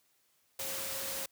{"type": "tone in noise", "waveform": "sine", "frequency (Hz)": 540, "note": "C#5", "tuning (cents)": -45, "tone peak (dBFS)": -46, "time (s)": [0.59, 1.26], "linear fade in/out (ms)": 5, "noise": "white", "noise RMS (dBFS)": -38, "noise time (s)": [0.59, 1.26], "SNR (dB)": -11, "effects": ["white hiss -72 dBFS RMS until 1.31 s", "high-pass 60 Hz 12 dB/octave"]}